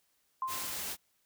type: tone with exponential decay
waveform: sine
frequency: 1046.5 Hz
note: C6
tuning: in tune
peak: -29 dBFS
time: 0.42-0.85 s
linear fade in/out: 2 ms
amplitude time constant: 93 ms
type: noise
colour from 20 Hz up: white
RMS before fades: -38 dBFS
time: 0.47-0.97 s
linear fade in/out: 50 ms
effects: white hiss -74 dBFS RMS until 1.25 s